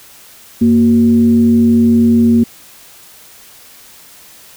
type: tone with frequency modulation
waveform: sine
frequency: 233.1 Hz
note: A#3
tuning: in tune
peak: -6 dBFS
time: 0.61-2.44 s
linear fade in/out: 10 ms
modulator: 140 Hz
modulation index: 0.41
effects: white hiss -40 dBFS RMS until 4.56 s